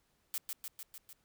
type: noise with echo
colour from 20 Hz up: blue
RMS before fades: -37 dBFS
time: 0.34-0.38 s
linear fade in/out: 0 ms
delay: 150 ms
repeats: 5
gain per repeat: -3 dB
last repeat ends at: 1.13 s
effects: pink hiss -75 dBFS RMS until 1.24 s